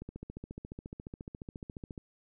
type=click train; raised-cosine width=3 ms; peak=-29 dBFS; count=29; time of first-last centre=0.02-1.978 s; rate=14.3 Hz; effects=none